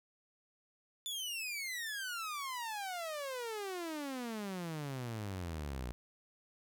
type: exponential sweep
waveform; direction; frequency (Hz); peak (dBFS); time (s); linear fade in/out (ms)
sawtooth; down; 3520 to 58.27; -35; 1.06-5.92; 0
effects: none